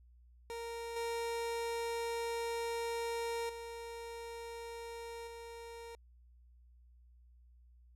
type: tone with level steps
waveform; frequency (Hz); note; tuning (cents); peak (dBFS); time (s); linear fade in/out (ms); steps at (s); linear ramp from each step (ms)
30% pulse; 464.7; A#4; -5; -38 / -33 / -41 / -44; 0.5-5.95; 0; 0.96 / 3.49 / 5.27; 5
effects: added 60 Hz sine -59 dBFS peak until 7.95 s + low-pass 12000 Hz 12 dB/octave